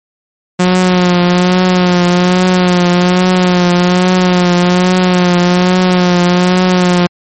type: tone with vibrato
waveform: sawtooth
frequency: 180 Hz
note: F#3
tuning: 47 cents flat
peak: -3 dBFS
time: 0.59-7.07 s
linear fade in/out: 10 ms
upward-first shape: triangle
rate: 1.2 Hz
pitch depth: 39 cents each way
effects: MP3 32 kbps